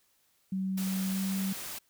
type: tone with pitch glide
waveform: sine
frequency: 190 to 192.32 Hz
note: F#3 to G3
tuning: +46 to -33 cents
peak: -29 dBFS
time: 0.52-1.53 s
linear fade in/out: 5 ms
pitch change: +21 cents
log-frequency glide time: 1.07-1.16 s
type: noise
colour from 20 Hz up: white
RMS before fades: -40 dBFS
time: 0.77-1.79 s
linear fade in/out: 10 ms
effects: white hiss -70 dBFS RMS until 1.89 s